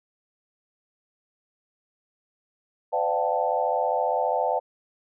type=tone cluster; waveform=sine; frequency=508 / 593 / 693 / 768 / 880 Hz; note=B4 / D5 / F5 / G5 / A5; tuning=+49 / +17 / -14 / -36 / 0 cents; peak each=-28 dBFS; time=2.92-4.6 s; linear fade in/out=20 ms; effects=none